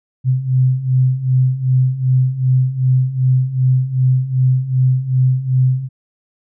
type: beating tone pair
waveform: sine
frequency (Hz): 127.4 / 130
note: C3 / C3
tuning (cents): -46 / -11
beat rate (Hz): 2.6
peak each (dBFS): -17 / -13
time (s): 0.24-5.89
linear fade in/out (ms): 50
effects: none